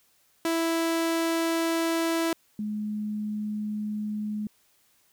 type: tone pair in turn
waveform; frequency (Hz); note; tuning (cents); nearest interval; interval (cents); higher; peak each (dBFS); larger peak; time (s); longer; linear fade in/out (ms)
sawtooth / sine; 330 / 211.1; E4 / G#3; +2 / +29; minor sixth; 773; first; -20 / -28; first; 0.45-2.33 / 2.59-4.47; neither; 2
effects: white hiss -65 dBFS RMS until 5.12 s